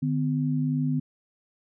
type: tone pair together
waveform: sine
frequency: 150.8 / 253.6 Hz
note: D3 / B3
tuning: +46 / +46 cents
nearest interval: major sixth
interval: 900 cents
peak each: -25 / -26 dBFS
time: 0.02-1 s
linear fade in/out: 10 ms
effects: none